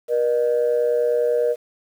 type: tone pair together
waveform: sine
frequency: 478.2 / 608 Hz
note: A#4 / D#5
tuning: +44 / -40 cents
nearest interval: major third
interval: 416 cents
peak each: -17 / -21 dBFS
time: 0.08-1.56 s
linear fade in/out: 50 ms
effects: tanh soft clip ceiling -11 dBFS + 8-bit